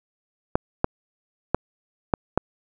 clicks, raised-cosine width 1 ms, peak -4 dBFS, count 5, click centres 0.555 / 0.844 / 1.546 / 2.138 / 2.376 s, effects none

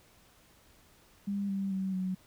sine tone with pitch steps, 200.4 / 195.48 / 190.69 / 186.01 Hz, G3 / G3 / G3 / F#3, +38 / -5 / -48 / +9 cents, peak -30 dBFS, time 1.27-2.15 s, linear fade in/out 10 ms, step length 220 ms, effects pink hiss -62 dBFS RMS until 2.26 s

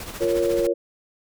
pink noise with tremolo, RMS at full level -33 dBFS, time 0-0.67 s, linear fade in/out 2 ms, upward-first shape sine, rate 14 Hz, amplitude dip 55%
sine chord, Bb minor, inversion second, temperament equal, 349.2 / 466.2 / 554.4 Hz, F4 / Bb4 / Db5, 0 / 0 / 0 cents, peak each -23 dBFS, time 0.2-0.74 s, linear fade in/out 20 ms
effects none

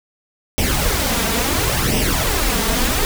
pink noise with flanger, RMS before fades -18 dBFS, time 0.58-3.05 s, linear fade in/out 0 ms, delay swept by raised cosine 0.35 to 4.45 ms, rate 0.72 Hz, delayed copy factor +0.65, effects none

